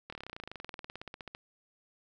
slowing click train, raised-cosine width 0.3 ms, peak -26 dBFS, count 29, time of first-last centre 0.1-1.349 s, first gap 25 ms, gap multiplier 1.04, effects none

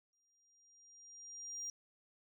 sine tone with exponential growth, 5700 Hz, F8, 34 cents sharp, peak -38 dBFS, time 0.13-1.7 s, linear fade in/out 1 ms, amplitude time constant 340 ms, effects tanh soft clip ceiling -36 dBFS

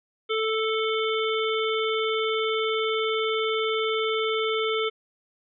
harmonic tone, 440 Hz, A4, in tune, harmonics 1 / 3 / 5 / 7 / 8, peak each -25 / -30 / -32 / -33 / -34 dBFS, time 0.29-4.9 s, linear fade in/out 20 ms, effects none

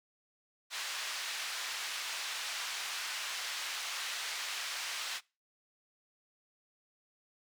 white band-pass noise, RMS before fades -39 dBFS, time 0.7-5.21 s, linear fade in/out 50 ms, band 1100 to 4700 Hz, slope 12 dB/octave, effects noise-tail reverb RT60 0.3 s tail -24 dB re dry

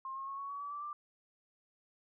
sine tone with pitch steps, 1064 / 1080.1 / 1096.4 / 1113 / 1129.9 / 1147 / 1164.3 / 1181.9 Hz, C6 / C#6 / C#6 / C#6 / C#6 / D6 / D6 / D6, +29 / -45 / -19 / +7 / +33 / -41 / -15 / +11 cents, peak -39 dBFS, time 0.05-0.93 s, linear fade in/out 2 ms, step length 110 ms, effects none

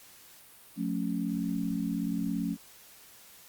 sine chord, F augmented, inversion none, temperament equal with one note detuned, 178.9 / 220 / 277.2 Hz, F3 / A3 / C#4, +42 / 0 / 0 cents, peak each -33 dBFS, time 0.76-2.57 s, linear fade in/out 50 ms, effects white hiss -54 dBFS RMS until 3.48 s + Opus 48 kbps

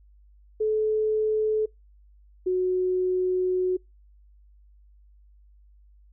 sine tone pair in turn, 432 / 367.6 Hz, A4 / F#4, -32 / -11 cents, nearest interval minor third, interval 279 cents, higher first, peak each -21 dBFS, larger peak neither, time 0.6-1.66 / 2.46-3.77 s, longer second, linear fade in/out 10 ms, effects noise-tail reverb RT60 0.2 s tail -26 dB re dry + added 50 Hz sine -52 dBFS peak until 6.12 s

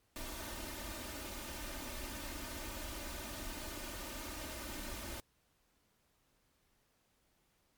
pink noise with comb filter, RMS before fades -44 dBFS, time 0.16-5.2 s, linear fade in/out 0 ms, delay 3.3 ms, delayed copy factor +0.75, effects pink hiss -75 dBFS RMS until 7.77 s + MP3 96 kbps

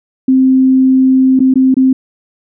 sine tone with dropouts, 261.6 Hz, C4, in tune, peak -5 dBFS, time 0.28-1.93 s, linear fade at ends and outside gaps 5 ms, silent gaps 1.393-1.402 / 1.54-1.556 / 1.743-1.767 s, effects none

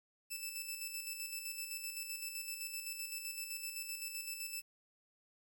10% pulse tone with tremolo, 2637 Hz, E7, in tune, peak -31 dBFS, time 0.3-4.62 s, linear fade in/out 20 ms, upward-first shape square, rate 7.8 Hz, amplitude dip 45%, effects 11-bit

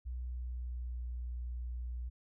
sine tone with pitch glide, 61.74 to 60.61 Hz, B1 to B1, 0 to -32 cents, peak -37 dBFS, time 0.05-2.1 s, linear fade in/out 20 ms, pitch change -32 cents, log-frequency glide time 0.2-1.05 s, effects none

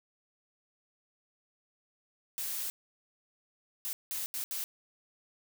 blue noise bursts at uneven times, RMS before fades -36 dBFS, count 5, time 2.38-2.7 / 3.85-3.93 / 4.11-4.26 / 4.34-4.44 / 4.51-4.64 s, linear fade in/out 0 ms, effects none

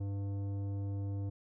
triangle tone with tanh clipping, 99.5 Hz, G2, 26 cents sharp, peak -36 dBFS, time 0-1.3 s, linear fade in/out 10 ms, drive 16 dB, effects none

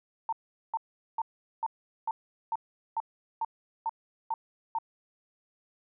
sine tone bursts, 903 Hz, A5, 45 cents sharp, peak -27 dBFS, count 11, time 0.29-4.786 s, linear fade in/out 2 ms, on 36 ms, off 410 ms, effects none

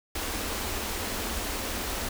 pink band-stop noise, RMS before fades -32 dBFS, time 0.15-2.09 s, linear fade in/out 5 ms, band 100 to 190 Hz, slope 96 dB/octave, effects none

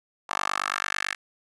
10% pulse tone with high-pass filter sweep, 49 Hz, G1, in tune, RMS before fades -29 dBFS, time 0.29-1.15 s, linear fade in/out 10 ms, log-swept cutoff 990 to 1800 Hz, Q 2.9, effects resampled to 22050 Hz

